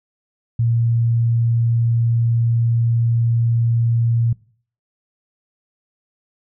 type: tone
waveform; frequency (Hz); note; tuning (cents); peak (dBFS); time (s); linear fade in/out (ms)
sine; 116.54; A#2; 0; -14; 0.59-4.33; 5
effects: noise-tail reverb RT60 0.5 s tail -22 dB re dry